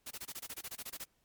white noise bursts, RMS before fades -43 dBFS, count 14, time 0.06-1.045 s, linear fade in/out 10 ms, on 49 ms, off 23 ms, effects pink hiss -75 dBFS RMS until 1.24 s + MP3 96 kbps

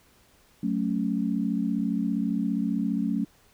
sine chord, F# minor, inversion none, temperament equal, 185 / 220 / 277.2 Hz, F#3 / A3 / C#4, 0 / 0 / 0 cents, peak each -29 / -27 / -29 dBFS, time 0.63-3.25 s, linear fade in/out 5 ms, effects pink hiss -60 dBFS RMS until 3.53 s

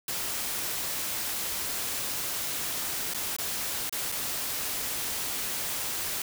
white noise with dropouts, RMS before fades -32 dBFS, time 0.08-6.22 s, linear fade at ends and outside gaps 2 ms, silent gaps 3.137-3.145 / 3.365-3.385 / 3.895-3.925 / 4.118-4.122 s, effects none

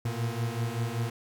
40% pulse beating tone pair, 114 / 119.2 Hz, A#2 / A#2, -38 / +39 cents, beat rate 5.2 Hz, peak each -31 dBFS, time 0.05-1.1 s, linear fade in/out 5 ms, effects none

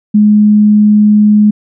sine tone, 210 Hz, G#3, 19 cents sharp, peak -3 dBFS, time 0.14-1.51 s, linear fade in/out 10 ms, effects none

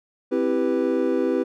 triangle chord, C major seventh, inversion none, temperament equal, 261.6 / 329.6 / 392 / 493.9 Hz, C4 / E4 / G4 / B4, 0 / 0 / 0 / 0 cents, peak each -23 dBFS, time 0.31-1.44 s, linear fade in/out 20 ms, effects none

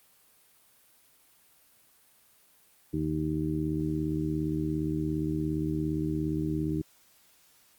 harmonic tone, 77.3 Hz, D#2, 11 cents flat, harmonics 1 / 2 / 3 / 4 / 5, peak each -37 / -32 / -40 / -30 / -38 dBFS, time 2.93-6.82 s, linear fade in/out 10 ms, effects white hiss -62 dBFS RMS until 7.78 s + Opus 32 kbps

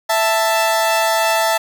sawtooth tone pair together, 661 / 882.3 Hz, E5 / A5, +5 / +5 cents, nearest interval perfect fourth, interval 500 cents, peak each -13 dBFS, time 0.09-1.58 s, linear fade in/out 10 ms, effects 7-bit

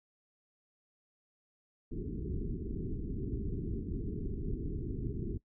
pink low-pass noise, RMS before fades -37 dBFS, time 1.91-5.38 s, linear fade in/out 10 ms, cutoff 420 Hz, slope 96 dB/octave, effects noise-tail reverb RT60 0.1 s tail -20 dB re dry

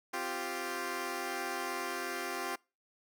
10% pulse chord, C suspended fourth, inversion none, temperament equal, 261.6 / 349.2 / 392 Hz, C4 / F4 / G4, 0 / 0 / 0 cents, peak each -35 / -30 / -31 dBFS, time 0.13-2.56 s, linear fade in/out 10 ms, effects noise-tail reverb RT60 0.3 s tail -25 dB re dry

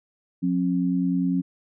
sine tone pair together, 179.34 / 269.3 Hz, F3 / C#4, +46 / -50 cents, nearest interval perfect fifth, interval 704 cents, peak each -23 dBFS, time 0.42-1.42 s, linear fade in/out 20 ms, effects none

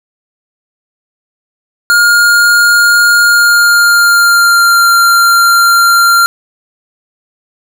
square tone with pitch glide, 1418 to 1384.8 Hz, F6 to F6, +26 to -15 cents, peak -5 dBFS, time 1.9-6.26 s, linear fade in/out 0 ms, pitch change -41 cents, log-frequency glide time 3.23-4.91 s, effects none

